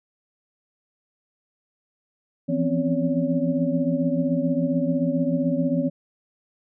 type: tone cluster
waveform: sine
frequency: 166.2 / 173.2 / 253.2 / 268.9 / 566 Hz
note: E3 / F3 / B3 / C4 / C#5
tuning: +15 / -14 / +43 / +47 / +36 cents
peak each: -27 / -31 / -24 / -25 / -28 dBFS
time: 2.48-5.9 s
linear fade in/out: 20 ms
effects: none